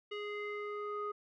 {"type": "tone with low-pass filter sweep", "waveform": "square", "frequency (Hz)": 415.3, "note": "G#4", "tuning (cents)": 0, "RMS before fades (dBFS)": -40, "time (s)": [0.11, 1.12], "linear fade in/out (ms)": 10, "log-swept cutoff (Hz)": [2800, 1200], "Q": 3.7, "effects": []}